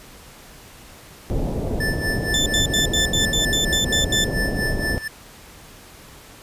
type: low-pass noise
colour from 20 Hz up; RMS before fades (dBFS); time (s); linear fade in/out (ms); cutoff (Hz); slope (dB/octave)
pink; -24; 1.3-4.98; 0; 650; 24
type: tone with tremolo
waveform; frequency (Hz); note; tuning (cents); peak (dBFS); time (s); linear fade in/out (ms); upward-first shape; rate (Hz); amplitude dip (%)
square; 1760; A6; 0; -22; 1.8-5.08; 5; sine; 4.3; 80
type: tone bursts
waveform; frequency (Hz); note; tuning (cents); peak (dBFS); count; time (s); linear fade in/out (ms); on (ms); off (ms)
30% pulse; 3530; A7; +5; -16; 10; 2.34-4.242; 2; 120; 78
effects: pink hiss -44 dBFS RMS until 6.42 s + resampled to 32000 Hz